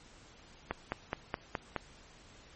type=click train; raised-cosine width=0.5 ms; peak=-17 dBFS; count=6; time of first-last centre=0.71-1.763 s; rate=4.75 Hz; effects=pink hiss -57 dBFS RMS until 2.55 s + MP3 32 kbps